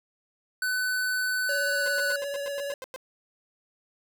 square tone with pitch glide, 1504 to 1485 Hz, F#6 to F#6, +28 to +6 cents, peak -26 dBFS, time 0.62-2.16 s, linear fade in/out 2 ms, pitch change -22 cents, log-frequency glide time 1.52-1.97 s
square tone with vibrato, 565 Hz, C#5, 33 cents sharp, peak -31 dBFS, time 1.49-2.74 s, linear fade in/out 2 ms, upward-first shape square, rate 17 Hz, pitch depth 14 cents each way
sawtooth tone bursts, 519 Hz, C5, 14 cents flat, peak -32 dBFS, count 10, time 1.86-2.961 s, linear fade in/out 0 ms, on 21 ms, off 99 ms
effects none

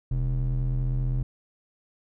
triangle ring-modulated tone, 82.41 Hz, E2, in tune, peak -18 dBFS, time 0.11-1.23 s, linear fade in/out 5 ms, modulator 44.8 Hz, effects none

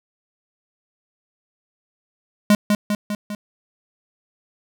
square tone with echo, 207.4 Hz, G#3, 2 cents flat, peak -11 dBFS, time 2.5-2.55 s, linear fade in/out 2 ms, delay 200 ms, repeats 4, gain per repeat -4 dB, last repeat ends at 3.35 s, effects none

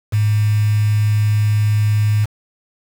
sine tone with quantisation, 105.7 Hz, G#2, 31 cents sharp, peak -12 dBFS, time 0.12-2.26 s, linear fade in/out 20 ms, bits 5, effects none

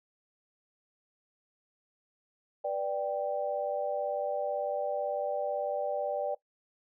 sine chord, G major, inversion first, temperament just, 490 / 588 / 784 Hz, B4 / D5 / G5, -14 / +2 / 0 cents, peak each -37 / -31 / -35 dBFS, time 2.64-6.35 s, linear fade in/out 10 ms, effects noise-tail reverb RT60 0.1 s tail -18 dB re dry

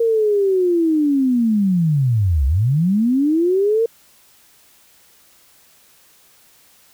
sine linear two-way sweep, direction down then up, 466.2 to 62.9 to 466.2 Hz, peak -13 dBFS, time 0-3.86 s, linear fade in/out 5 ms, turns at 2.46 s, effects white hiss -52 dBFS RMS until 6.93 s

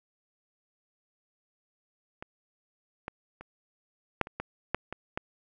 clicks, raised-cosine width 0.5 ms, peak -24 / -20 / -29 / -9 / -26 / -18 / -11 / -21 / -16 dBFS, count 9, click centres 2.225 / 3.081 / 3.41 / 4.213 / 4.271 / 4.4 / 4.746 / 4.926 / 5.175 s, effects none

